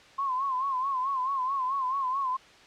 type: tone with vibrato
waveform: sine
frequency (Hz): 1059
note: C6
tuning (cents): +21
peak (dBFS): -26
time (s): 0.18-2.37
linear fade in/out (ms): 10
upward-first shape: sine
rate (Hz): 4.6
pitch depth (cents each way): 94
effects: white hiss -53 dBFS RMS until 2.66 s + low-pass 4000 Hz 12 dB/octave